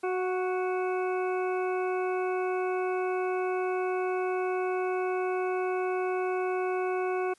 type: harmonic tone with a mistuned harmonic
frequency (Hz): 370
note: F#4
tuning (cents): 0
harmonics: 1 / 2 / 3 / 4 / 6 / 7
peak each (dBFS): -28 / -34 / -38 / -40 / -44 / -45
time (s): 0.03-7.34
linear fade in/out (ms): 10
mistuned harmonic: 2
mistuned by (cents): -20
effects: white hiss -64 dBFS RMS until 7.38 s + resampled to 24000 Hz